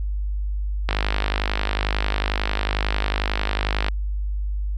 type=click train; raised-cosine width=0.3 ms; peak=-6 dBFS; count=154; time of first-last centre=0.89-3.884 s; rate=51.1 Hz; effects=added 50 Hz sine -22 dBFS peak until 4.77 s